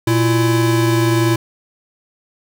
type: tone pair together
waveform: square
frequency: 118.36 / 334.3 Hz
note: A#2 / E4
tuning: +27 / +24 cents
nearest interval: octave + tritone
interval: 1797 cents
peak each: -16 dBFS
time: 0.07-1.36 s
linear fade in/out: 5 ms
effects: none